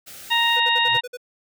white band-stop noise, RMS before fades -40 dBFS, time 0.06-0.58 s, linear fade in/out 20 ms, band 830 to 1200 Hz, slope 96 dB/octave
harmonic tone, 932.3 Hz, A#5, in tune, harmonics 1 / 2 / 3 / 4, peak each -22 / -22 / -22 / -22 dBFS, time 0.3-1.01 s, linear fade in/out 20 ms
square tone bursts, 493.9 Hz, B4, in tune, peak -31 dBFS, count 7, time 0.56-1.172 s, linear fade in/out 10 ms, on 42 ms, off 53 ms
square tone with exponential growth, 123.47 Hz, B2, in tune, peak -31 dBFS, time 0.77-0.97 s, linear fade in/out 5 ms, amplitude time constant 42 ms
effects none

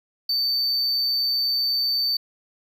triangle tone, 4564 Hz, C#8, 50 cents sharp, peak -19 dBFS, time 0.29-2.17 s, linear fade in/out 5 ms, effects none

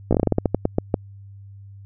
slowing click train, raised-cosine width 2 ms, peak -4 dBFS, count 14, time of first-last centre 0.11-0.942 s, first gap 16 ms, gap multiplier 1.21, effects added 99 Hz sine -39 dBFS peak until 1.85 s

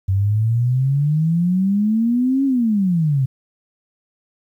sine exponential two-way sweep, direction up then down, 94.1 to 277.2 to 127.6 Hz, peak -14 dBFS, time 0.08-3.26 s, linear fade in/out 10 ms, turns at 2.45 s, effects 9-bit

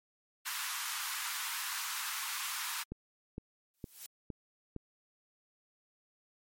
pink high-pass noise, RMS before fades -38 dBFS, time 0.45-2.84 s, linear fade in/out 20 ms, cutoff 950 Hz, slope 48 dB/octave
click train, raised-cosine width 3 ms, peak -27 dBFS, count 5, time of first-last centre 2.92-4.763 s, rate 2.17 Hz
blue noise with exponential growth, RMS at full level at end -41 dBFS, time 3.74-4.06 s, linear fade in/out 0 ms, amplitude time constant 68 ms
effects MP3 64 kbps

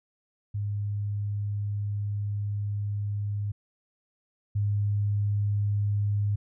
sine tone pair in turn, 102.6 / 102.6 Hz, G#2 / G#2, -21 / -21 cents, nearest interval unison, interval 0 cents, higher neither, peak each -27 / -23 dBFS, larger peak second, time 0.54-3.52 / 4.55-6.36 s, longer first, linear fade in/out 10 ms, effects none

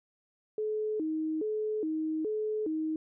sine tone with vibrato, 367.3 Hz, F#4, 13 cents flat, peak -29 dBFS, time 0.58-2.96 s, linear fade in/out 2 ms, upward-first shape square, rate 1.2 Hz, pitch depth 270 cents each way, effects none

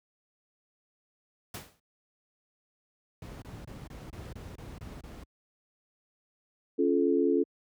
pink noise with exponential decay, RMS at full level -36 dBFS, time 1.54-1.8 s, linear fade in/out 5 ms, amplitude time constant 56 ms
brown noise bursts, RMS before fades -40 dBFS, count 9, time 3.22-5.236 s, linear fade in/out 2 ms, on 200 ms, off 27 ms
sine chord, Db augmented, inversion none, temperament just, 277.2 / 346.5 / 433.1 Hz, Db4 / F4 / A4, 0 / -14 / -27 cents, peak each -27 dBFS, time 6.78-7.44 s, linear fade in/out 20 ms
effects high-pass 60 Hz 12 dB/octave

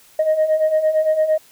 sine beating tone pair, 618 / 626.8 Hz, D#5 / D#5, -12 / +13 cents, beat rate 8.8 Hz, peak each -19 / -14 dBFS, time 0.19-1.38 s, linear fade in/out 5 ms, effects tanh soft clip ceiling -10 dBFS + white hiss -50 dBFS RMS until 1.51 s

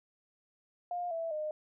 sine tone with pitch steps, 707 / 660 / 612 Hz, F5 / E5 / D#5, +21 / +2 / -29 cents, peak -33 dBFS, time 0.91-1.51 s, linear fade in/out 2 ms, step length 200 ms, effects none

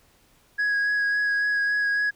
sine tone with vibrato, 1661.2 Hz, G#6, in tune, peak -18 dBFS, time 0.58-2.11 s, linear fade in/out 20 ms, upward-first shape sine, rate 3.6 Hz, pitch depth 13 cents each way, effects tanh soft clip ceiling -20 dBFS + pink hiss -60 dBFS RMS until 2.15 s

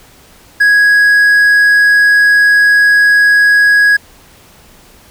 triangle tone, 1661.2 Hz, G#6, in tune, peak -3 dBFS, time 0.6-3.97 s, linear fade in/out 10 ms, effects pink hiss -42 dBFS RMS until 5.1 s

